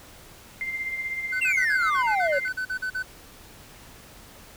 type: tone with tremolo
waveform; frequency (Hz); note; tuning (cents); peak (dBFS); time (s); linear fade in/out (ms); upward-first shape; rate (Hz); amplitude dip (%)
sine; 2093; C7; 0; -25; 0.61-2.48; 0; triangle; 16; 60
type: tone bursts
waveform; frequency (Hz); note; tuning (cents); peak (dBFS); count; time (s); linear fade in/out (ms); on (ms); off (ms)
triangle; 1511; F#6; +36; -24; 14; 1.32-3.028; 10; 83; 42
type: exponential sweep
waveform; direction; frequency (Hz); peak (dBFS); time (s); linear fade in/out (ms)
triangle; down; 2794 to 538; -20; 1.41-2.39; 10
effects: pink hiss -48 dBFS RMS until 4.56 s